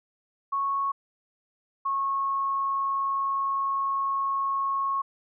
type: tone pair in turn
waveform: sine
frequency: 1104 / 1095.1 Hz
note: C#6 / C#6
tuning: -7 / -21 cents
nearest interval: unison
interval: 14 cents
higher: first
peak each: -24 dBFS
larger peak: neither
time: 0.52-0.92 / 1.85-5.02 s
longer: second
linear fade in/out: 10 ms
effects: none